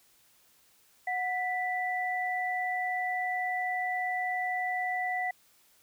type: tone pair together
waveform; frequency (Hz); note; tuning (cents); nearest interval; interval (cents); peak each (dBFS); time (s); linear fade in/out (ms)
sine; 732.7 / 1975.5; F#5 / B6; -17 / 0; octave + perfect fourth; 1717; -31 / -32; 1.07-5.31; 5
effects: white hiss -64 dBFS RMS until 5.82 s